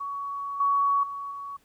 sine tone with level steps, 1123 Hz, C#6, 22 cents sharp, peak -30 / -20 / -32 / -34 dBFS, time 0-1.57 s, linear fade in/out 10 ms, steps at 0.6 / 1.03 / 1.31 s, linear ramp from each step 5 ms, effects pink hiss -65 dBFS RMS until 1.64 s

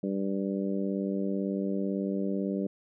harmonic tone, 98 Hz, G2, in tune, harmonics 2 / 3 / 4 / 5 / 6, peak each -30 / -34 / -36 / -38 / -40 dBFS, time 0.03-2.67 s, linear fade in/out 5 ms, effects none

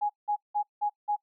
sine tone bursts, 830.6 Hz, G#5, in tune, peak -24 dBFS, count 5, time 0.01-1.165 s, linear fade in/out 20 ms, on 87 ms, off 180 ms, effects noise-tail reverb RT60 0.1 s tail -23 dB re dry

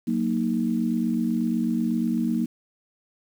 sine chord, D# minor, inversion first, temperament equal, 185 / 233.1 / 311.1 Hz, F#3 / A#3 / D#4, 0 / 0 / 0 cents, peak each -28 / -23 / -29 dBFS, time 0.07-2.46 s, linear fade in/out 10 ms, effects 8-bit

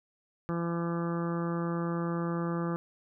harmonic tone, 169.7 Hz, F3, 49 cents flat, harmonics 1 / 2 / 3 / 4 / 5 / 6 / 7 / 8 / 9 / 10, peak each -31 / -35 / -39 / -48 / -45 / -47 / -40 / -48 / -49 / -53 dBFS, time 0.49-2.76 s, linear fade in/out 0 ms, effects none

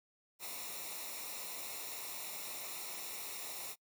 white noise with comb filter, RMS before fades -44 dBFS, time 0.39-3.76 s, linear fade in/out 50 ms, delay 0.63 ms, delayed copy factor -0.7, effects noise-tail reverb RT60 0.1 s tail -25 dB re dry

